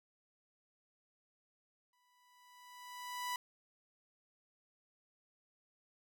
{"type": "tone with exponential growth", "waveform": "sawtooth", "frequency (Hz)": 987.8, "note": "B5", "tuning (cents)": 0, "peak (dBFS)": -32, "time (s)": [1.93, 3.36], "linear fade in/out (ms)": 2, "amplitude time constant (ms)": 310, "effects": []}